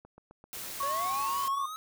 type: click train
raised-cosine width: 1 ms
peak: -37 dBFS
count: 7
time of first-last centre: 0.05-0.831 s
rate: 7.68 Hz
type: noise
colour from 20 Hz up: white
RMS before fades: -40 dBFS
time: 0.53-1.48 s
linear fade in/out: 0 ms
type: tone with vibrato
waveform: sine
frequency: 1100 Hz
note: C#6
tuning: 14 cents flat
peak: -29 dBFS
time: 0.8-1.66 s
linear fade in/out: 5 ms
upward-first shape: sine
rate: 5.5 Hz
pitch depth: 20 cents each way
type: linear sweep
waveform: square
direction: up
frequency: 542 to 1296 Hz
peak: -38 dBFS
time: 0.83-1.76 s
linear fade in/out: 0 ms
effects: none